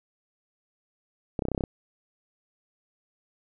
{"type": "clicks", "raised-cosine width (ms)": 2, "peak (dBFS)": -14, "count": 9, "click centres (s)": [1.392, 1.422, 1.453, 1.485, 1.517, 1.548, 1.578, 1.608, 1.638], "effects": []}